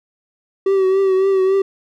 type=tone with vibrato; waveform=triangle; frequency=383.6 Hz; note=G4; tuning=37 cents flat; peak=-10 dBFS; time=0.66-1.62 s; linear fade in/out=5 ms; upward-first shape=triangle; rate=3.6 Hz; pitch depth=45 cents each way; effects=none